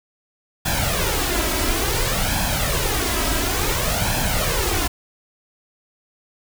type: noise with flanger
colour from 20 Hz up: pink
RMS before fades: -21 dBFS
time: 0.65-4.88 s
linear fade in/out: 10 ms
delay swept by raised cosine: 1.2 to 3.1 ms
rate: 0.57 Hz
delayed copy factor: +0.65
effects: none